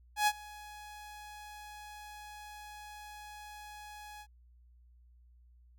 sawtooth tone with ADSR envelope, 838 Hz, G#5, 15 cents sharp, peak -20 dBFS, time 0.16-4.27 s, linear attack 110 ms, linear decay 51 ms, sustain -23 dB, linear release 63 ms, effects added 60 Hz sine -58 dBFS peak until 5.78 s

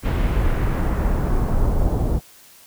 brown noise with low-pass filter sweep, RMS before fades -19 dBFS, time 0.02-2.21 s, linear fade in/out 50 ms, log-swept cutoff 3000 to 670 Hz, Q 1.1, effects white hiss -48 dBFS RMS until 2.66 s

